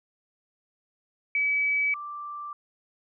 sine tone pair in turn, 2287 / 1175.6 Hz, D7 / D6, -47 / +1 cents, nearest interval octave, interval 1152 cents, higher first, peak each -22 / -34 dBFS, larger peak first, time 1.35-1.94 / 1.94-2.53 s, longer neither, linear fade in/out 2 ms, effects none

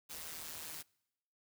white noise with amplitude modulation, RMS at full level -43 dBFS, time 0.09-0.83 s, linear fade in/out 20 ms, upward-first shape sine, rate 158 Hz, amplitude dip 70%, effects noise-tail reverb RT60 0.9 s tail -26 dB re dry

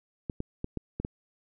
clicks, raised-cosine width 3 ms, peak -19 dBFS, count 6, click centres 0.298 / 0.404 / 0.644 / 0.773 / 1 / 1.049 s, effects none

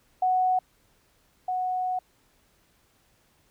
sine tone pair in turn, 740 / 736.8 Hz, F#5 / F#5, 0 / -7 cents, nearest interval unison, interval 7 cents, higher first, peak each -20 / -25 dBFS, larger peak first, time 0.22-0.59 / 1.48-1.99 s, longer second, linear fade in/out 5 ms, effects pink hiss -65 dBFS RMS until 3.5 s

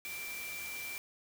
sine tone in noise, 2349 Hz, D7, in tune, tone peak -41 dBFS, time 0.05-0.98 s, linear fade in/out 0 ms, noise white, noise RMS -45 dBFS, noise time 0.05-0.98 s, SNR +1 dB, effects none

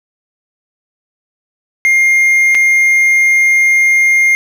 triangle tone with dropouts, 2120 Hz, C7, 22 cents sharp, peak -5 dBFS, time 1.85-4.35 s, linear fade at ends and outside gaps 0 ms, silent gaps 2.547-2.551 s, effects none

